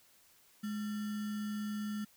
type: tone with sample-and-hold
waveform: sine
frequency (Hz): 210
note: G#3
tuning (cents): +19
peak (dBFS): -35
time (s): 0.63-2.05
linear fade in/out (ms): 10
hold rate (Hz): 1575
effects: white hiss -65 dBFS RMS until 2.16 s